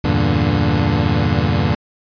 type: chord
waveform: 25% pulse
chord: E half-diminished seventh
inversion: none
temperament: equal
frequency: 82.41 / 98 / 116.54 / 146.83 Hz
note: E2 / G2 / Bb2 / D3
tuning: 0 / 0 / 0 / 0 cents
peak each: -16 dBFS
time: 0.04-1.75 s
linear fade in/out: 5 ms
effects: resampled to 11025 Hz